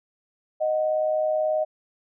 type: tone pair together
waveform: sine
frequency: 621.4 / 740 Hz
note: D#5 / F#5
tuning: -2 / 0 cents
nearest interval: minor third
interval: 302 cents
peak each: -21 / -30 dBFS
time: 0.6-1.65 s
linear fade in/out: 20 ms
effects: none